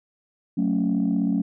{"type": "chord", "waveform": "sine", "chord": "F# minor", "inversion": "none", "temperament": "just", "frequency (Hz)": [185, 222, 277.5], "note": ["F#3", "A3", "C#4"], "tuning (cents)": [0, 16, 2], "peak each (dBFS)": -23, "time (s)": [0.57, 1.42], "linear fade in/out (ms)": 10, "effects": ["tanh soft clip ceiling -14 dBFS"]}